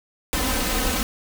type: noise with comb filter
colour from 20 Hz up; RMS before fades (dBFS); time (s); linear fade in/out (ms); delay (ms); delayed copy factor
pink; -23; 0.33-1.03; 0; 3.9; +0.9
effects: none